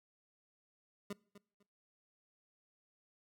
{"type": "tone with echo", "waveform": "25% pulse", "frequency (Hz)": 203, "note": "G#3", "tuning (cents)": -39, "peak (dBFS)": -36, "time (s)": [1.1, 1.13], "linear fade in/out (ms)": 5, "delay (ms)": 250, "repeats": 2, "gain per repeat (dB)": -14, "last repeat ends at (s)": 1.63, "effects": ["noise-tail reverb RT60 0.5 s tail -24 dB re dry"]}